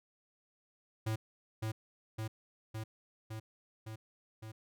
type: tone with echo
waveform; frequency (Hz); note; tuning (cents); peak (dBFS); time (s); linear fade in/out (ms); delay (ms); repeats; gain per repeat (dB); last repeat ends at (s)
square; 110; A2; 0; -33; 1.06-1.16; 10; 560; 6; -2; 4.52
effects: none